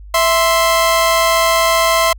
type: tone pair together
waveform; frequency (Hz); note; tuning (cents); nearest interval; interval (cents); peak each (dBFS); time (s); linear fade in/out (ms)
sawtooth; 659.3 / 1046.5; E5 / C6; 0 / 0; minor sixth; 800; -10; 0.14-2.13; 5
effects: added 50 Hz sine -32 dBFS peak until 2.18 s